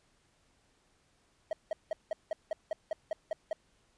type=tone bursts; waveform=triangle; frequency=636 Hz; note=D#5; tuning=38 cents sharp; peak=-28 dBFS; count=11; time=1.51-3.53 s; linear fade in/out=2 ms; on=20 ms; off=180 ms; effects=pink hiss -70 dBFS RMS until 3.97 s + resampled to 22050 Hz